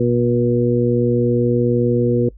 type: harmonic tone with a mistuned harmonic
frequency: 120.4 Hz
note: B2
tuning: 44 cents flat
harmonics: 1 / 2 / 3 / 4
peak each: -19 / -19 / -19 / -19 dBFS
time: 0-2.29 s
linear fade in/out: 5 ms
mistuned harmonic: 1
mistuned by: +17 cents
effects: noise-tail reverb RT60 0.1 s tail -22 dB re dry + added 50 Hz sine -38 dBFS peak until 2.37 s